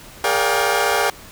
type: tone cluster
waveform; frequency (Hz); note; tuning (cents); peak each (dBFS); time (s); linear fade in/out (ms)
20% pulse; 411.1 / 469 / 577 / 712 / 787; G#4 / A#4 / D5 / F5 / G5; -18 / +11 / -31 / +33 / +7; -18; 0.24-1.1; 2
effects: pink hiss -41 dBFS RMS until 1.31 s